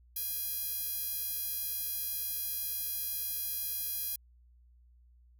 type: tone with high-pass filter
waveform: 10% pulse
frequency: 822 Hz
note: G#5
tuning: 18 cents flat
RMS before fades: -36 dBFS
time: 0.16-4.16 s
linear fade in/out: 5 ms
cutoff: 11000 Hz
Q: 0.73
effects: added 60 Hz sine -58 dBFS peak until 5.39 s